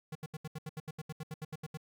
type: tone bursts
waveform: square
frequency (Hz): 155.56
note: D#3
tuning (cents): 0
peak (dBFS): -39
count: 16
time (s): 0.12-1.773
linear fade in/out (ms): 5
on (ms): 33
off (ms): 75
effects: 13-bit